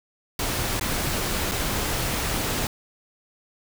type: noise with dropouts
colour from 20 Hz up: pink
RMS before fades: -26 dBFS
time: 0.39-2.67 s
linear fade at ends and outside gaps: 2 ms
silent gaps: 0.797-0.81 / 1.514-1.518 s
effects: none